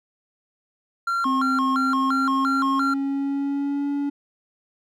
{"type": "tone with vibrato", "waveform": "triangle", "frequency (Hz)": 1218, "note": "D#6", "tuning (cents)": -37, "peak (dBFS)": -19, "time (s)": [1.07, 2.94], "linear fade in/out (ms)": 5, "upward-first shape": "square", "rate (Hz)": 2.9, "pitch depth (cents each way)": 210}
{"type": "tone with pitch glide", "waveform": "triangle", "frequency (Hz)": [262.1, 284.2], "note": ["C4", "C#4"], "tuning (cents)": [3, 43], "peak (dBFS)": -20, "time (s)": [1.25, 4.1], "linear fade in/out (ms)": 10, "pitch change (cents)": 140, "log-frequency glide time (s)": [1.77, 3.88]}
{"effects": []}